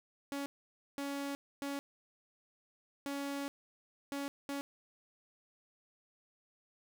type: tone bursts at uneven times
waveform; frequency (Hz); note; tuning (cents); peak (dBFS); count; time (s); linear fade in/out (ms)
sawtooth; 280.5; C#4; +21; -33; 6; 0.32-0.46 / 0.98-1.35 / 1.62-1.79 / 3.06-3.48 / 4.12-4.28 / 4.49-4.61; 0
effects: none